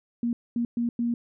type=tone bursts at uneven times; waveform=sine; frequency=236.5 Hz; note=A#3; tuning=25 cents sharp; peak=-23 dBFS; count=4; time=0.23-0.33 / 0.56-0.65 / 0.77-0.89 / 0.99-1.14 s; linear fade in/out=2 ms; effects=none